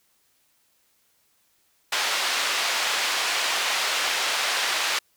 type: band-pass noise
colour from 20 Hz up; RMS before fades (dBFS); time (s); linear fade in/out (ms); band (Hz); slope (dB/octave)
white; -25; 1.92-4.99; 5; 680 to 4100; 12
effects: white hiss -66 dBFS RMS until 5.16 s